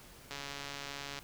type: click train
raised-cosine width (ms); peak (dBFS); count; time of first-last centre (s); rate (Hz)
0.2; -24; 125; 0.31-1.189; 141
effects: pink hiss -55 dBFS RMS until 1.23 s